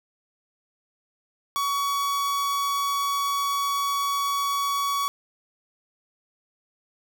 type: tone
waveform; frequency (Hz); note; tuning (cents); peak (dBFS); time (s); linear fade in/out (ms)
45% pulse; 1127; C#6; +28; -23; 1.56-5.08; 0
effects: none